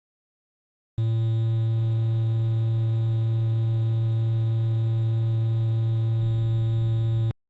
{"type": "tone with quantisation", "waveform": "triangle", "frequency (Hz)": 112.9, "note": "A2", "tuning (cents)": 45, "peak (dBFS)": -18, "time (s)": [0.98, 7.31], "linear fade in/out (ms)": 0, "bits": 7, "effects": ["low-pass 3000 Hz 12 dB/octave", "Opus 24 kbps"]}